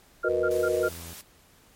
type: tone bursts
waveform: sine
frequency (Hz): 1396.9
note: F6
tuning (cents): 0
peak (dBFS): -27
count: 4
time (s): 0.23-0.886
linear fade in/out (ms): 10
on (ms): 59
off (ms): 140
type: chord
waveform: sine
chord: B major seventh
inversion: second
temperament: equal with one note detuned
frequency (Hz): 364.3 / 466.2 / 493.9 / 622.3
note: F#4 / A#4 / B4 / D#5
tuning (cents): -27 / 0 / 0 / 0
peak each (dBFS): -28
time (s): 0.24-0.89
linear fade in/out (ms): 10
type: tone with pitch glide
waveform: sawtooth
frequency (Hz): 82.41 to 83.9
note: E2 to E2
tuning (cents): 0 to +31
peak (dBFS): -37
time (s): 0.28-1.14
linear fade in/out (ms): 10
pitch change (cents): +31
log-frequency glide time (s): 0.68-0.98
type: noise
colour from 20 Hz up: white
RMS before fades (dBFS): -43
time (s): 0.51-1.21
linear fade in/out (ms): 0
effects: pink hiss -58 dBFS RMS until 1.75 s + MP3 64 kbps